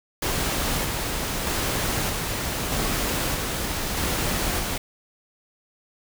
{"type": "noise with tremolo", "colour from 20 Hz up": "pink", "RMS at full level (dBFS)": -25, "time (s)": [0.22, 4.78], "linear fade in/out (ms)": 5, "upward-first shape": "square", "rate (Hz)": 0.8, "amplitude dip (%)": 25, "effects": []}